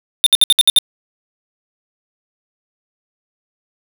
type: tone bursts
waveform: square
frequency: 3614 Hz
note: A7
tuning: 46 cents sharp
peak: -6 dBFS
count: 7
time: 0.24-0.786 s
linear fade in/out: 0 ms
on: 24 ms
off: 63 ms
effects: none